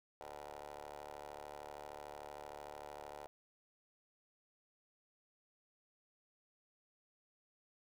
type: ring-modulated tone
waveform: 15% pulse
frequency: 73.2 Hz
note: D2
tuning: 5 cents flat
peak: -39 dBFS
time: 0.21-3.27 s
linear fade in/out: 0 ms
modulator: 678 Hz
effects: none